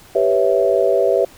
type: chord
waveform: sine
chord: C# half-diminished seventh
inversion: second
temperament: equal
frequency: 392 / 493.9 / 554.4 / 659.3 Hz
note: G4 / B4 / C#5 / E5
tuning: 0 / 0 / 0 / 0 cents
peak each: -18 dBFS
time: 0.15-1.25 s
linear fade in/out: 5 ms
effects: pink hiss -45 dBFS RMS until 1.37 s